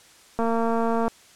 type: click train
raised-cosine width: 1 ms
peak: -12 dBFS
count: 159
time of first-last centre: 0.39-1.08 s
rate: 229 Hz
effects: white hiss -52 dBFS RMS until 1.35 s + low-pass 9000 Hz 12 dB/octave